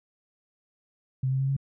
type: tone with pitch steps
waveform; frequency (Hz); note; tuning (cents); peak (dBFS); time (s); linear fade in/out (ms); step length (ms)
sine; 130.9 / 132.96 / 135.05 / 137.17; C3 / C3 / C#3 / C#3; +1 / +28 / -45 / -18; -23; 1.23-1.566; 5; 84
effects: none